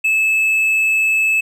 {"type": "tone", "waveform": "triangle", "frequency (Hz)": 2608, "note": "E7", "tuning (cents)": -19, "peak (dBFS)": -11, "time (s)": [0.04, 1.41], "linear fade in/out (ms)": 10, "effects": []}